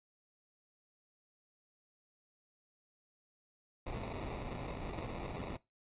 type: noise with sample-and-hold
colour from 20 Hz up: pink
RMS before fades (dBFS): -42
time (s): 3.86-5.57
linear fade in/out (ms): 10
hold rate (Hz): 1575
effects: noise-tail reverb RT60 0.2 s tail -20 dB re dry + resampled to 8000 Hz